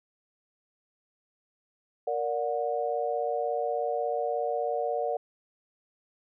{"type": "chord", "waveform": "sine", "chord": "Bb augmented", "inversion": "none", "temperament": "just", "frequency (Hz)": [466.2, 582.7, 728.4], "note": ["Bb4", "D5", "F#5"], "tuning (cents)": [0, -14, -27], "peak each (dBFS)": -31, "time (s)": [2.07, 5.17], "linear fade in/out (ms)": 5, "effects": []}